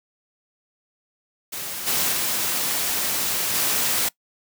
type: noise with level steps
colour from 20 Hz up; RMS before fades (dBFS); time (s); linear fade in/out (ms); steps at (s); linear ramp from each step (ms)
white; -31 / -22 / -24 / -22; 1.52-4.09; 10; 1.86 / 2.11 / 3.53; 20
effects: noise-tail reverb RT60 0.1 s tail -22 dB re dry + high-pass 100 Hz 12 dB/octave